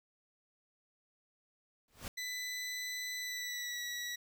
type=noise with exponential growth; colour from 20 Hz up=pink; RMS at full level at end=-39 dBFS; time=1.88-2.08 s; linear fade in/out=1 ms; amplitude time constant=43 ms
type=tone with pitch glide; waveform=20% pulse; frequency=1996 to 1936.9 Hz; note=B6 to B6; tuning=+18 to -34 cents; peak=-33 dBFS; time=2.17-4.16 s; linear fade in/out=10 ms; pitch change=-52 cents; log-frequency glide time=3.17-3.82 s
effects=none